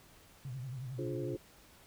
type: tone with vibrato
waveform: sine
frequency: 128.7 Hz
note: C3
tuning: 28 cents flat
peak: -39 dBFS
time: 0.45-1.35 s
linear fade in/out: 2 ms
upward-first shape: triangle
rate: 11 Hz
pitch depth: 150 cents each way
type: chord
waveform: sine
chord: D half-diminished seventh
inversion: none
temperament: just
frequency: 293.7 / 352.4 / 422.9 / 528.6 Hz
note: D4 / F4 / Ab4 / C5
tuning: 0 / +16 / +31 / +18 cents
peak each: -43 / -39 / -43 / -45 dBFS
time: 0.98-1.37 s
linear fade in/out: 10 ms
effects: pink hiss -60 dBFS RMS until 1.86 s